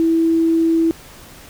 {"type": "tone", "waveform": "sine", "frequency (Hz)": 328.1, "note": "E4", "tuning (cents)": -8, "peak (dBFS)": -12, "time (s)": [0, 0.91], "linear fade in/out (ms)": 0, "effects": ["pink hiss -41 dBFS RMS until 1.49 s"]}